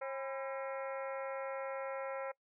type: harmonic tone with a mistuned harmonic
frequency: 270 Hz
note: C#4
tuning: 45 cents flat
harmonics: 2 / 3 / 4 / 5 / 6 / 7 / 8 / 9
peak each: -39 / -47 / -49 / -47 / -55 / -53 / -52 / -58 dBFS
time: 0.01-2.32 s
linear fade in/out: 10 ms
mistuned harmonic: 4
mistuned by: -120 cents
effects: noise-tail reverb RT60 0.1 s tail -23 dB re dry